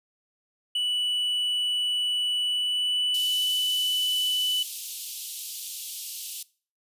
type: tone with pitch glide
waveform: triangle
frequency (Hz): 2960 to 2987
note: F#7 to F#7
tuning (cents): 0 to +16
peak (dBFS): -22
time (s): 0.75-4.63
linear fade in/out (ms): 5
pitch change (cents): +16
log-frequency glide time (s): 2.41-3.52
type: high-pass noise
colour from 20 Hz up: white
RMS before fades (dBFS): -35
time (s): 3.14-6.43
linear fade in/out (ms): 5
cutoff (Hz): 2800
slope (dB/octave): 48
effects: noise-tail reverb RT60 0.4 s tail -21 dB re dry + resampled to 32000 Hz